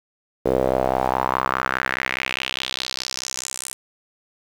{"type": "tone with band-pass filter sweep", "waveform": "sawtooth", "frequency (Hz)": 64.8, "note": "C2", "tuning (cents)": -16, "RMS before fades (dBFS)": -24, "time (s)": [0.45, 3.74], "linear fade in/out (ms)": 10, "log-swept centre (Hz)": [460, 9300], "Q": 3.3, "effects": ["7-bit"]}